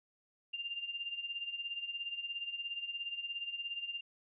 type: tone with tremolo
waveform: sine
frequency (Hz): 2794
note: F7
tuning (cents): 0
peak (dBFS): -35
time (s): 0.53-4.01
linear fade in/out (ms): 10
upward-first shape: sine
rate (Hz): 17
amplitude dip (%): 70
effects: none